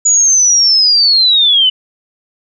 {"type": "linear sweep", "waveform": "sine", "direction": "down", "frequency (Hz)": [6910, 2960], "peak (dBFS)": -6, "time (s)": [0.05, 1.7], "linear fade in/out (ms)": 10, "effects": []}